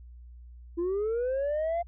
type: linear sweep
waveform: sine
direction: up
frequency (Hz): 332.8 to 698.5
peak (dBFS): -24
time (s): 0.77-1.83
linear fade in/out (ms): 20
effects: tanh soft clip ceiling -25 dBFS + added 60 Hz sine -45 dBFS peak until 1.87 s